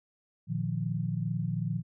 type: chord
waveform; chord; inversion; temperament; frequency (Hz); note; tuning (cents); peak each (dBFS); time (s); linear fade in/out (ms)
sine; Bb suspended fourth; none; equal with one note detuned; 116.54 / 152.1 / 174.61; Bb2 / Eb3 / F3; 0 / -39 / 0; -33; 0.47-1.83; 50
effects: none